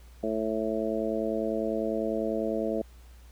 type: harmonic tone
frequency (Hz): 110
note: A2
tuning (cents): 0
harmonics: 2 / 3 / 4 / 5 / 6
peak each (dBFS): -33 / -33 / -33 / -33 / -33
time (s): 0.23-2.82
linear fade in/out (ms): 5
effects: added 60 Hz sine -48 dBFS peak until 3.31 s + pink hiss -60 dBFS RMS until 3.31 s